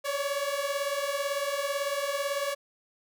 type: beating tone pair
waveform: sawtooth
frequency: 554.4 / 572.4 Hz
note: C#5 / D5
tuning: 0 / -45 cents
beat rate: 18 Hz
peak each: -28 / -27 dBFS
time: 0.04-2.55 s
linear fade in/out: 20 ms
effects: none